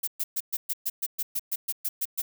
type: noise bursts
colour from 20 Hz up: violet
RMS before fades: -28 dBFS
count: 14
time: 0.03-2.22 s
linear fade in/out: 10 ms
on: 45 ms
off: 120 ms
effects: none